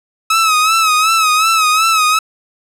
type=tone with vibrato; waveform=sawtooth; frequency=1285 Hz; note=E6; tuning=45 cents flat; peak=-6 dBFS; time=0.3-2.19 s; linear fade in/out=5 ms; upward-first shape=sine; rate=2.7 Hz; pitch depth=66 cents each way; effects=low-pass 12000 Hz 12 dB/octave